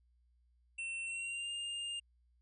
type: tone with pitch glide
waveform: square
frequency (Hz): 2700 to 2811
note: E7 to F7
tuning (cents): +41 to +11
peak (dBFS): -39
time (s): 0.78-2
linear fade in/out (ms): 10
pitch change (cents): +70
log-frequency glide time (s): 1.05-1.51
effects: added 60 Hz sine -68 dBFS peak until 2.41 s + resampled to 24000 Hz